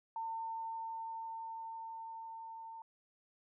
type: tone with level ramp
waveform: sine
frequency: 903 Hz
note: A5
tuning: 45 cents sharp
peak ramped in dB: -37 to -46 dBFS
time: 0.16-2.82 s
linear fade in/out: 2 ms
effects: none